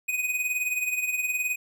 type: tone with tremolo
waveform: square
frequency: 2495 Hz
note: D#7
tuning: 4 cents sharp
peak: -23 dBFS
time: 0.08-1.56 s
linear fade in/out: 10 ms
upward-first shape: triangle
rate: 19 Hz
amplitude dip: 70%
effects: none